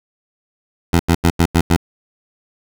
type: tone bursts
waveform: 15% pulse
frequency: 85 Hz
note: F2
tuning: 46 cents flat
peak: -4 dBFS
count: 6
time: 0.93-1.764 s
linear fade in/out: 5 ms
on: 64 ms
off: 90 ms
effects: none